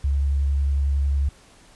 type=tone with vibrato; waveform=sine; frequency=69.8 Hz; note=C#2; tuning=13 cents sharp; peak=-18 dBFS; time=0.04-1.29 s; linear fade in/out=5 ms; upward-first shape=sine; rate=11 Hz; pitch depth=15 cents each way; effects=pink hiss -52 dBFS RMS until 1.75 s + resampled to 24000 Hz